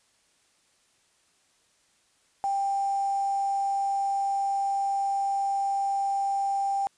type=tone with quantisation; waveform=sine; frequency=791 Hz; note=G5; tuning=15 cents sharp; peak=-24 dBFS; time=2.44-6.87 s; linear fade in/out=0 ms; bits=7; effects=white hiss -66 dBFS RMS until 6.97 s + resampled to 22050 Hz